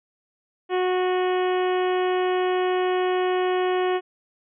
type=harmonic tone with a mistuned harmonic; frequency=366.7 Hz; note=F#4; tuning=15 cents flat; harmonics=1 / 2 / 3 / 4 / 5 / 6 / 7 / 8 / 9; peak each=-21 / -27 / -32 / -38 / -35 / -41 / -40 / -39 / -45 dBFS; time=0.69-4.01 s; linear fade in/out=50 ms; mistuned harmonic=7; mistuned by=-25 cents; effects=none